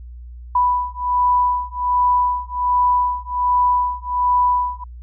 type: beating tone pair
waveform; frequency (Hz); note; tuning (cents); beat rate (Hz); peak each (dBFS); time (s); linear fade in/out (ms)
sine; 987.8 / 989.1; B5 / B5; 0 / +2; 1.3; -18; 0.55-4.84; 5
effects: added 60 Hz sine -33 dBFS peak until 5.02 s